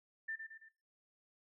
sine tone with echo, 1785 Hz, A6, 24 cents sharp, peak -38 dBFS, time 0.28-0.36 s, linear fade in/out 10 ms, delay 110 ms, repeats 3, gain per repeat -6 dB, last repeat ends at 0.69 s, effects noise-tail reverb RT60 0.3 s tail -21 dB re dry

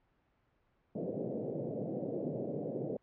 white band-pass noise, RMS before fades -38 dBFS, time 0.95-2.97 s, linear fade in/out 5 ms, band 120 to 590 Hz, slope 48 dB/octave, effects pink hiss -74 dBFS RMS until 3.02 s + low-pass 2000 Hz 12 dB/octave

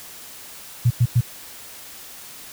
sine tone bursts, 120 Hz, B2, 49 cents flat, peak -12 dBFS, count 3, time 0.85-1.21 s, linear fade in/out 10 ms, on 56 ms, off 96 ms, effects white hiss -40 dBFS RMS until 2.52 s

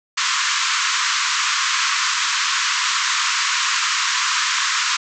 pink band-pass noise, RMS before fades -20 dBFS, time 0.17-4.97 s, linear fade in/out 10 ms, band 1000 to 7500 Hz, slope 96 dB/octave, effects none

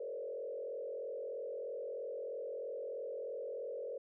sine tone with frequency modulation, 504 Hz, B4, 35 cents sharp, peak -39 dBFS, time 0-3.98 s, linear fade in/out 5 ms, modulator 43.1 Hz, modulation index 1.6, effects none

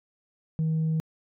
sine tone, 159.1 Hz, D#3, 39 cents sharp, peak -21 dBFS, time 0.59-1 s, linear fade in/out 0 ms, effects tanh soft clip ceiling -21 dBFS

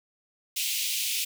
pink high-pass noise, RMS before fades -29 dBFS, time 0.56-1.25 s, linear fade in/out 10 ms, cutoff 2400 Hz, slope 48 dB/octave, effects none

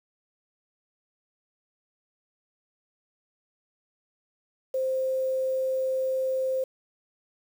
sine tone with quantisation, 523.3 Hz, C5, in tune, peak -24 dBFS, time 4.74-6.64 s, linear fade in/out 5 ms, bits 8, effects none

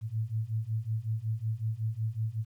sine beating tone pair, 108 / 113.4 Hz, A2 / A#2, -32 / -47 cents, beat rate 5.4 Hz, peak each -33 / -32 dBFS, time 0.01-2.45 s, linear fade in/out 50 ms, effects 11-bit

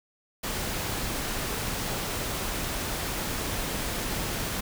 pink noise, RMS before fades -31 dBFS, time 0.43-4.61 s, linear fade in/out 10 ms, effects none

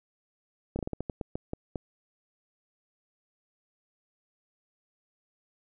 slowing click train, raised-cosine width 2 ms, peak -19 dBFS, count 11, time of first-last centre 0.76-1.758 s, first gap 30 ms, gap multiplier 1.25, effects none

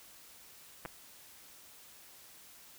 clicks, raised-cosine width 0.5 ms, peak -26 dBFS, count 2, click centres 0.852 / 0.858 s, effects white hiss -56 dBFS RMS until 2.78 s

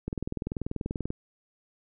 click train, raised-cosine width 3 ms, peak -18 dBFS, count 22, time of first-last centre 0.08-1.104 s, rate 20.5 Hz, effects none

